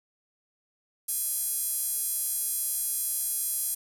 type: tone with high-pass filter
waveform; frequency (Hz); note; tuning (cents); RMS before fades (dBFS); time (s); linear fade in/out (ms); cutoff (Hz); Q
5% pulse; 830.6; G#5; 0; -30; 1.08-3.75; 10; 11000; 1.5
effects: 8-bit